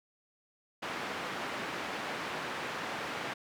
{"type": "band-pass noise", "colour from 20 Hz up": "white", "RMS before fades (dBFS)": -38, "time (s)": [0.82, 3.34], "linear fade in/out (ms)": 10, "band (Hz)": [160, 1900], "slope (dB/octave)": 12, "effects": []}